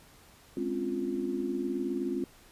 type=chord; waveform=sine; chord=Db major seventh; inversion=second; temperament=equal with one note detuned; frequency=207.7 / 261.6 / 280.9 / 349.2 Hz; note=Ab3 / C4 / Db4 / F4; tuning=0 / 0 / +23 / 0 cents; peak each=-38 / -34 / -37 / -33 dBFS; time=0.57-2.24 s; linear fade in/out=2 ms; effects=pink hiss -57 dBFS RMS until 2.51 s + resampled to 32000 Hz